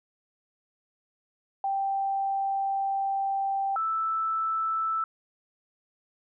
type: tone pair in turn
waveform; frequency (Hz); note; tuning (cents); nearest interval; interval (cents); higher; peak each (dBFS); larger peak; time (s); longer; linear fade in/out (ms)
sine; 784 / 1318.5; G5 / E6; 0 / 0; major sixth; 900; second; -25; neither; 1.64-3.76 / 3.76-5.04; first; 2
effects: none